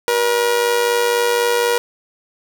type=tone with amplitude modulation; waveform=sawtooth; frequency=478.4 Hz; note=A#4; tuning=45 cents sharp; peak=-8 dBFS; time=0.08-1.78 s; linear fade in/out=0 ms; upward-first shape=sine; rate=104 Hz; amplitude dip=55%; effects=none